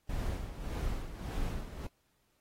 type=noise with tremolo; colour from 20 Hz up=brown; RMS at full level=-34 dBFS; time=0.09-1.87 s; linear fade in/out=5 ms; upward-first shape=sine; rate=1.7 Hz; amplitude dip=65%; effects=pink hiss -75 dBFS RMS until 2.4 s + AAC 48 kbps